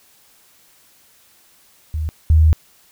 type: tone pair in turn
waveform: sine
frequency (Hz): 77.78 / 78.73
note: D#2 / D#2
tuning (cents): 0 / +21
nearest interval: unison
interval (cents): 21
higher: second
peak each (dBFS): -19 / -8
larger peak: second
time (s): 1.94-2.09 / 2.3-2.53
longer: second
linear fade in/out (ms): 0
effects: white hiss -53 dBFS RMS until 2.91 s